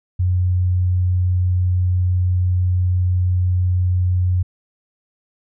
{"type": "tone", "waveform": "sine", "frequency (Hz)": 90.6, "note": "F#2", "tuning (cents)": -36, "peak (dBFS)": -14, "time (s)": [0.19, 4.43], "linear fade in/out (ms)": 10, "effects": []}